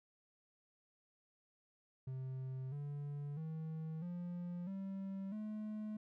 triangle tone with pitch steps, 130.81 / 144.31 / 159.2 / 175.62 / 193.74 / 213.7 Hz, C3 / D3 / D#3 / F3 / G3 / G#3, 0 / -30 / +40 / +10 / -20 / +50 cents, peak -39 dBFS, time 2.07-5.97 s, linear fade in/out 5 ms, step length 650 ms, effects none

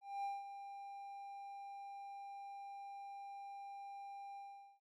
triangle tone with ADSR envelope, 797 Hz, G5, 28 cents sharp, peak -36 dBFS, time 0.01-4.8 s, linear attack 230 ms, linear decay 190 ms, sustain -10 dB, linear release 430 ms, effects none

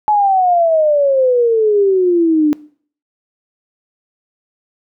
sine exponential sweep, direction down, 857 to 293.7 Hz, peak -9 dBFS, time 0.08-2.53 s, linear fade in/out 0 ms, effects noise-tail reverb RT60 0.5 s tail -21 dB re dry

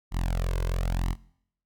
sawtooth tone with flanger, 43.65 Hz, F1, in tune, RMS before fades -27 dBFS, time 0.11-1.16 s, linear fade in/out 50 ms, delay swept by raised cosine 0.99 to 1.96 ms, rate 1 Hz, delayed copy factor +1, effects noise-tail reverb RT60 0.7 s tail -22 dB re dry

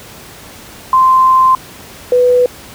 sine tone pair in turn, 1041 / 495 Hz, C6 / B4, -9 / +4 cents, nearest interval octave + minor second, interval 1287 cents, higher first, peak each -5 / -6 dBFS, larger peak first, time 0.93-1.55 / 2.12-2.46 s, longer first, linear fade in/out 2 ms, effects pink hiss -34 dBFS RMS until 2.74 s + high-pass 60 Hz 12 dB/octave

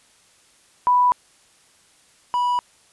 sine / triangle tone pair in turn, 987.8 / 979.8 Hz, B5 / B5, 0 / -14 cents, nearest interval unison, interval 14 cents, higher first, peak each -13 / -16 dBFS, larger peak first, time 0.87-1.12 / 2.34-2.59 s, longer neither, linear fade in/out 0 ms, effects white hiss -56 dBFS RMS until 2.92 s + resampled to 24000 Hz

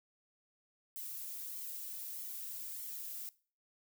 violet noise with flanger, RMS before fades -44 dBFS, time 0.96-3.29 s, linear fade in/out 0 ms, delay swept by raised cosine 0.92 to 2.52 ms, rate 1.6 Hz, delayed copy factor +0.5, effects noise-tail reverb RT60 0.4 s tail -20 dB re dry

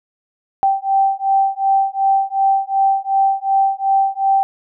sine beating tone pair, 779 / 781.7 Hz, G5 / G5, -11 / -5 cents, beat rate 2.7 Hz, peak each -16 dBFS, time 0.63-4.43 s, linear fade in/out 0 ms, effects none

